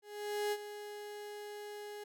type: tone with ADSR envelope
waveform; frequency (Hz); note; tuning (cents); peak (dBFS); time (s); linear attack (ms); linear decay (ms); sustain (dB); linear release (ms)
35% pulse; 415.3; G#4; 0; -30; 0.02-2.04; 500; 49; -12; 7
effects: none